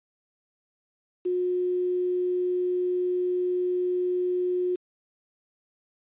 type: tone with quantisation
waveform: sine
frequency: 360.9 Hz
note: F#4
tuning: 43 cents flat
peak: -23 dBFS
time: 1.25-4.76 s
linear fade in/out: 10 ms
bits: 8
effects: resampled to 8000 Hz